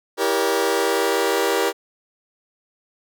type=chord; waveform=sawtooth; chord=E diminished seventh; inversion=none; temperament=just; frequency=329.6 / 395.6 / 474.7 / 569.6 Hz; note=E4 / G4 / Bb4 / Db5; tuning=0 / +16 / +31 / +47 cents; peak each=-23 / -18 / -18 / -23 dBFS; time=0.17-1.73 s; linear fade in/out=50 ms; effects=none